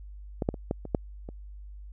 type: clicks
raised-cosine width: 2 ms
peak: -15 / -11 / -24 / -14 / -24 / -10 / -26 dBFS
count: 7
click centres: 0.422 / 0.489 / 0.542 / 0.711 / 0.853 / 0.948 / 1.289 s
effects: added 50 Hz sine -41 dBFS peak until 1.92 s